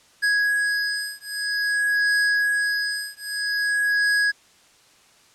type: beating tone pair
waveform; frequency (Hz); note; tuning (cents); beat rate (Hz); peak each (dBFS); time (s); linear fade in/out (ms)
square; 1661.2 / 1661.71; G#6 / G#6; 0 / +1; 0.51; -24; 0.22-4.32; 20
effects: white hiss -55 dBFS RMS until 5.34 s + low-pass 8000 Hz 12 dB/octave